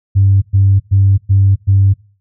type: tone bursts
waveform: sine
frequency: 98 Hz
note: G2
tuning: in tune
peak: -5 dBFS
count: 5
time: 0.15-1.94 s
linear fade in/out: 20 ms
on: 270 ms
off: 110 ms
effects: noise-tail reverb RT60 0.4 s tail -22 dB re dry + tanh soft clip ceiling -1 dBFS